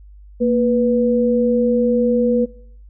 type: tone pair together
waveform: sine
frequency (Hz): 232.4 / 490.7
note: A#3 / B4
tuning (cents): -5 / -11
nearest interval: octave + minor second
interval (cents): 1294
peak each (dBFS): -16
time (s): 0.4-2.46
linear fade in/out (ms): 20
effects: noise-tail reverb RT60 0.7 s tail -24 dB re dry + added 50 Hz sine -39 dBFS peak until 2.89 s